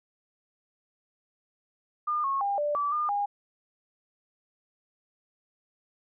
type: tone with pitch steps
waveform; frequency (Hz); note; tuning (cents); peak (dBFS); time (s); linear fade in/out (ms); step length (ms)
sine; 1209 / 1093 / 803 / 589 / 1156 / 1210 / 814; D6 / C#6 / G5 / D5 / D6 / D#6 / G#5; +50 / -25 / +41 / +5 / -28 / -49 / -35; -25; 2.07-3.26; 10; 170
effects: none